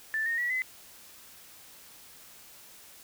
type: tone with pitch steps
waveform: sine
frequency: 1764 / 1847.4 / 1934.8 / 2026 Hz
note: A6 / A#6 / B6 / B6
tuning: +4 / -16 / -36 / +44 cents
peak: -27 dBFS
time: 0.14-0.62 s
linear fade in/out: 0 ms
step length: 120 ms
effects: white hiss -52 dBFS RMS until 3.03 s